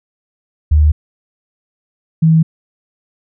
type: tone pair in turn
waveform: sine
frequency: 75.7 / 161.01 Hz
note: D#2 / E3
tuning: -47 / -40 cents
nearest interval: octave + minor second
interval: 1307 cents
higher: second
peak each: -6 dBFS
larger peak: neither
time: 0.71-0.92 / 2.22-2.43 s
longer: neither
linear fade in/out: 10 ms
effects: none